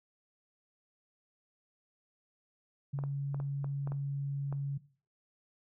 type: tone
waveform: sine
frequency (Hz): 140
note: C#3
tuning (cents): +18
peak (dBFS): -32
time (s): 2.93-4.78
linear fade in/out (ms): 10
type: clicks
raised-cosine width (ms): 1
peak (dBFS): -30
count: 8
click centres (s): 2.989 / 3.038 / 3.345 / 3.401 / 3.644 / 3.874 / 3.92 / 4.526
effects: noise-tail reverb RT60 0.4 s tail -17 dB re dry